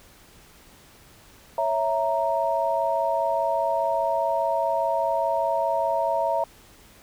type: chord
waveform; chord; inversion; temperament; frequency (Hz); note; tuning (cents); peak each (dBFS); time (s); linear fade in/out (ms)
sine; A# diminished; first; equal; 554.4 / 659.3 / 932.3; C#5 / E5 / A#5; 0 / 0 / 0; -28 / -24 / -25; 1.58-6.44; 2
effects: pink hiss -52 dBFS RMS until 7.02 s